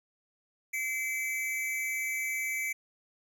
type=tone pair together; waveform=square; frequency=2062 / 2300 Hz; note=C7 / D7; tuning=-26 / -37 cents; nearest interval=major second; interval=189 cents; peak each=-36 / -33 dBFS; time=0.73-2.73 s; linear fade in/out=10 ms; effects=none